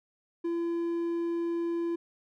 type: tone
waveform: triangle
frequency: 338.9 Hz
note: E4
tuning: 48 cents sharp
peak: -26 dBFS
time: 0.44-1.96 s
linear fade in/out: 10 ms
effects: none